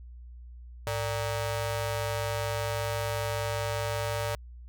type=ring-modulated tone; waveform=sawtooth; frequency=345.2 Hz; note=F4; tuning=20 cents flat; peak=-22 dBFS; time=0.87-4.35 s; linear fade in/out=0 ms; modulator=240 Hz; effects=added 60 Hz sine -43 dBFS peak until 4.68 s